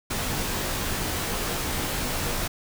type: noise with comb filter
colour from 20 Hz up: pink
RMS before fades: -28 dBFS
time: 0.1-2.48 s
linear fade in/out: 10 ms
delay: 18 ms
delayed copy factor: -0.7
effects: none